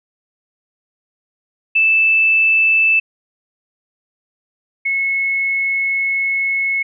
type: tone pair in turn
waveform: sine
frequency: 2637 / 2188 Hz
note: E7 / C#7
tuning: 0 / -23 cents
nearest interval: minor third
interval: 323 cents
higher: first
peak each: -10 / -15 dBFS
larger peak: first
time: 1.75-3 / 4.85-6.83 s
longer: second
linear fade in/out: 10 ms
effects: none